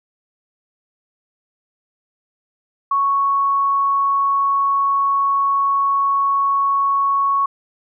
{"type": "tone", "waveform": "sine", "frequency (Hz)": 1108.7, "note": "C#6", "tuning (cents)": 0, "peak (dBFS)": -14, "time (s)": [2.91, 7.46], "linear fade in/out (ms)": 5, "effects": []}